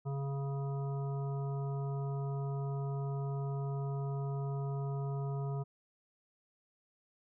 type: harmonic tone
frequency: 138.59 Hz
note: C#3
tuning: in tune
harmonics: 1 / 3 / 5 / 7 / 9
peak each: -34 / -44 / -48 / -51 / -53 dBFS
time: 0.05-5.64 s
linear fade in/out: 20 ms
effects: none